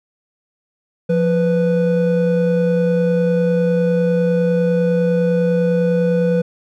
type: tone pair together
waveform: triangle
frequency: 174.61 / 493.9 Hz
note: F3 / B4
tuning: 0 / 0 cents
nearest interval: octave + tritone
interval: 1800 cents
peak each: -14 dBFS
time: 1.09-6.42 s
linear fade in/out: 10 ms
effects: none